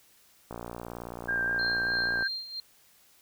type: click train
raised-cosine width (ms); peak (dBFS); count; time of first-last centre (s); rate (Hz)
1; -24; 102; 0.51-2.225; 58.9
type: tone with vibrato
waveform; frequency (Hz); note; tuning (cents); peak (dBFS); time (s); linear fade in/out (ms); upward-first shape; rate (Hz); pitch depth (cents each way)
sine; 1590; G6; +24; -26; 1.28-2.28; 10; square; 5.1; 12
type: tone with tremolo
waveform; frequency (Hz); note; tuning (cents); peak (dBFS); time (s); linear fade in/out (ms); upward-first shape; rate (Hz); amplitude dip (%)
sine; 4186; C8; 0; -31; 1.59-2.6; 2; sine; 3.1; 70
effects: white hiss -61 dBFS RMS until 3.21 s